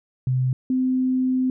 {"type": "tone pair in turn", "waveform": "sine", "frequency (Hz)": [128.6, 257.2], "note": ["C3", "C4"], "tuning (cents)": [-30, -30], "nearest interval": "octave", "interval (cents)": 1200, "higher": "second", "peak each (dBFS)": -18, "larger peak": "neither", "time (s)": [[0.27, 0.53], [0.7, 1.5]], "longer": "second", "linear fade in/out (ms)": 2, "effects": []}